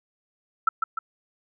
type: tone with echo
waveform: sine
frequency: 1326 Hz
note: E6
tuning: 10 cents sharp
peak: -15 dBFS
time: 0.67-0.69 s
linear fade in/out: 5 ms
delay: 150 ms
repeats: 2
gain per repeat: -5 dB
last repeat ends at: 0.99 s
effects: none